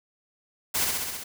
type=noise with echo; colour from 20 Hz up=white; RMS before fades=-26 dBFS; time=0.74-0.85 s; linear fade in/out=10 ms; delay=65 ms; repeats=6; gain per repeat=-2 dB; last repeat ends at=1.24 s; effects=none